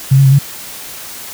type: tone with pitch steps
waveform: sine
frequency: 133.9 / 137.7 / 133.7 / 139.6 Hz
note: C3 / C#3 / C3 / C#3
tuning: +40 / -11 / +38 / +13 cents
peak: -4 dBFS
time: 0.11-0.39 s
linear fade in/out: 10 ms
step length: 70 ms
effects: white hiss -29 dBFS RMS until 1.33 s